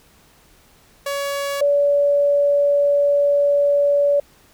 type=tone pair in turn; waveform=sawtooth / sine; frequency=563 / 572.5 Hz; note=C#5 / D5; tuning=+27 / -44 cents; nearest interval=unison; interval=29 cents; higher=second; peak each=-18 / -13 dBFS; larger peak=second; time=1.06-1.61 / 1.61-4.2 s; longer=second; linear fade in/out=5 ms; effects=pink hiss -53 dBFS RMS until 4.53 s